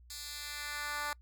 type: tone with high-pass filter sweep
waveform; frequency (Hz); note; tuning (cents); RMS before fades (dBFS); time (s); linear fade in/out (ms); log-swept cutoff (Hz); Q
10% pulse; 293.7; D4; 0; -40; 0.1-1.13; 2; 4900 to 960; 1.1
effects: noise-tail reverb RT60 0.1 s tail -26 dB re dry + added 60 Hz sine -55 dBFS peak until 1.21 s